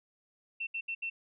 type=tone bursts at uneven times; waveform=sine; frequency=2699 Hz; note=E7; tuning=40 cents sharp; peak=-33 dBFS; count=4; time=0.6-0.67 / 0.74-0.81 / 0.88-0.95 / 1.02-1.1 s; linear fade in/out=10 ms; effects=none